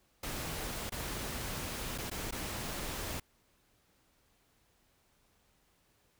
pink noise with dropouts, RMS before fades -39 dBFS, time 0.23-3.2 s, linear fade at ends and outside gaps 5 ms, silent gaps 0.896-0.92 / 1.979-1.983 / 2.1-2.113 / 2.31-2.323 s, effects pink hiss -71 dBFS RMS until 6.19 s

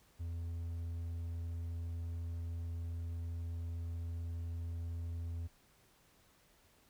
triangle tone, 84.2 Hz, E2, 37 cents sharp, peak -36 dBFS, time 0.19-5.48 s, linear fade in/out 20 ms, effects pink hiss -68 dBFS RMS until 6.89 s

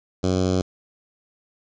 10% pulse tone with notch filter, 92.5 Hz, F#2, in tune, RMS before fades -21 dBFS, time 0.23-0.62 s, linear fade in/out 10 ms, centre 1900 Hz, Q 0.54, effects resampled to 16000 Hz + 8-bit

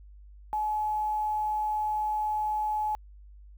sine tone with quantisation, 852 Hz, G#5, 44 cents sharp, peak -26 dBFS, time 0.53-2.95 s, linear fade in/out 0 ms, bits 9, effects added 50 Hz sine -47 dBFS peak until 3.57 s

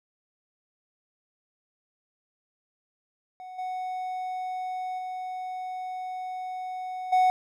triangle tone with level steps, 740 Hz, F#5, in tune, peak -37 / -28 / -30 / -16 dBFS, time 3.4-7.3 s, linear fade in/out 0 ms, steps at 3.58 / 4.98 / 7.12 s, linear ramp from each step 10 ms, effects none

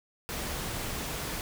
pink noise, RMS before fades -35 dBFS, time 0.29-1.41 s, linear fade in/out 0 ms, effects none

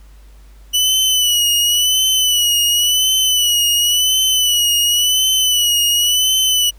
sawtooth tone with vibrato, 2960 Hz, F#7, in tune, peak -9 dBFS, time 0.73-6.71 s, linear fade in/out 20 ms, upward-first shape sine, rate 0.93 Hz, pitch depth 56 cents each way, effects added 50 Hz sine -39 dBFS peak until 6.78 s + pink hiss -53 dBFS RMS until 6.78 s

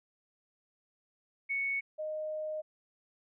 sine tone pair in turn, 2217 / 618.2 Hz, C#7 / D#5, 0 / -11 cents, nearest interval octave + minor seventh, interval 2211 cents, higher first, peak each -30 / -34 dBFS, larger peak first, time 1.49-1.81 / 1.98-2.62 s, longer second, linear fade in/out 20 ms, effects none

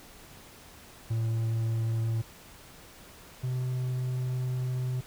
triangle tone pair in turn, 113.2 / 127.06 Hz, A2 / B2, +50 / +50 cents, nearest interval major second, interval 200 cents, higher second, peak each -24 / -26 dBFS, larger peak first, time 1.1-2.22 / 3.43-5.01 s, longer second, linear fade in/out 10 ms, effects pink hiss -51 dBFS RMS until 5.06 s

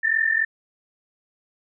sine tone pair together, 1769.5 / 1813 Hz, A6 / A#6, +9 / -49 cents, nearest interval unison, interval 42 cents, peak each -21 dBFS, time 0.03-0.45 s, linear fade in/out 10 ms, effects none

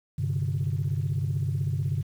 sine chord, G suspended fourth, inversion none, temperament equal, 98 / 130.81 / 146.83 Hz, G2 / C3 / D3, 0 / 0 / 0 cents, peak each -28 dBFS, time 0.18-2.03 s, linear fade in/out 10 ms, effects tanh soft clip ceiling -19 dBFS + 9-bit

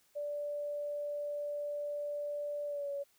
sine tone with pitch glide, 584 to 564.4 Hz, D5 to C#5, -10 to +31 cents, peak -35 dBFS, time 0.15-3.04 s, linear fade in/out 20 ms, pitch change -59 cents, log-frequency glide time 2.66-2.91 s, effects white hiss -70 dBFS RMS until 3.18 s

